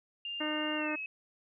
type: tone with pitch glide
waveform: sine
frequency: 2801 to 2569 Hz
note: F7 to E7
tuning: +4 to -45 cents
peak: -36 dBFS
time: 0.25-1.06 s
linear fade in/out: 2 ms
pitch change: -149 cents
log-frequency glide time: 0.76-0.92 s
type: harmonic tone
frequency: 304.7 Hz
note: D#4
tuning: 36 cents flat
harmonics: 1 / 2 / 3 / 4 / 5 / 6 / 7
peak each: -35 / -39 / -43 / -43 / -43 / -42 / -45 dBFS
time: 0.4-0.96 s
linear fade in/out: 10 ms
effects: none